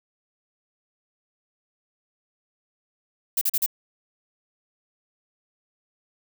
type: noise bursts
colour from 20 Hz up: violet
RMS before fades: -22 dBFS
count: 4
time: 3.37-3.662 s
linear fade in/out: 5 ms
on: 43 ms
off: 40 ms
effects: none